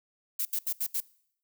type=noise bursts; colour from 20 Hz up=violet; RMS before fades=-30 dBFS; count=5; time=0.39-1.004 s; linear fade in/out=5 ms; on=62 ms; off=76 ms; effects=noise-tail reverb RT60 0.7 s tail -23 dB re dry